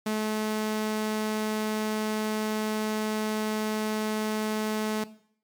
sawtooth tone, 215.5 Hz, A3, 36 cents flat, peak -22 dBFS, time 0.06-5.04 s, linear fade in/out 5 ms, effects noise-tail reverb RT60 0.6 s tail -17 dB re dry + MP3 96 kbps

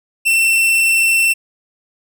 45% pulse tone, 2691 Hz, E7, 35 cents sharp, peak -11 dBFS, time 0.25-1.34 s, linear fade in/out 20 ms, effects none

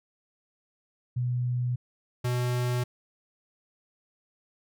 sine / square tone pair in turn, 123.47 / 123.47 Hz, B2 / B2, 0 / 0 cents, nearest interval unison, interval 0 cents, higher neither, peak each -25 / -26 dBFS, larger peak first, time 1.16-1.76 / 2.24-2.84 s, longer neither, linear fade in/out 10 ms, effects none

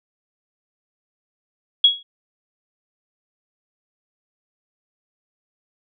sine tone with exponential decay, 3330 Hz, G#7, 4 cents sharp, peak -6 dBFS, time 1.84-2.03 s, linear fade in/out 5 ms, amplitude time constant 40 ms, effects none

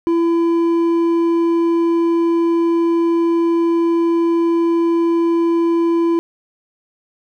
sine tone with hard clipping, 335.9 Hz, E4, 33 cents sharp, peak -14 dBFS, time 0.07-6.19 s, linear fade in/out 0 ms, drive 5 dB, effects none

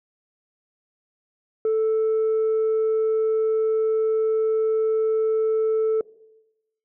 sine tone, 440 Hz, A4, in tune, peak -16 dBFS, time 1.65-6.01 s, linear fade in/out 2 ms, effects noise-tail reverb RT60 1.0 s tail -22 dB re dry + tanh soft clip ceiling -17 dBFS

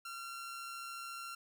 sawtooth tone with amplitude modulation, 1370 Hz, F6, 34 cents flat, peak -38 dBFS, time 0.05-1.35 s, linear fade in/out 5 ms, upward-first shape sine, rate 134 Hz, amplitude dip 30%, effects none

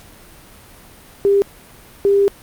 sine tone pair in turn, 399.2 / 399.2 Hz, G4 / G4, +32 / +32 cents, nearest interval unison, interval 0 cents, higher neither, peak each -10 dBFS, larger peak neither, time 1.25-1.42 / 2.05-2.28 s, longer second, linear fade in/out 0 ms, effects pink hiss -43 dBFS RMS until 2.42 s + Opus 48 kbps

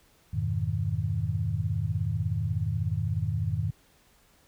sine chord, F half-diminished seventh, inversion none, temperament equal, 87.31 / 103.83 / 123.47 / 155.56 Hz, F2 / Ab2 / Cb3 / Eb3, 0 / 0 / 0 / 0 cents, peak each -32 / -29 / -34 / -32 dBFS, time 0.33-3.71 s, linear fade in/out 10 ms, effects pink hiss -62 dBFS RMS until 4.47 s

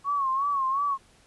sine tone with vibrato, 1100 Hz, C#6, 14 cents flat, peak -23 dBFS, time 0.04-0.98 s, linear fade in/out 50 ms, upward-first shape sine, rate 2.8 Hz, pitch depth 85 cents each way, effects pink hiss -59 dBFS RMS until 1.26 s + resampled to 24000 Hz

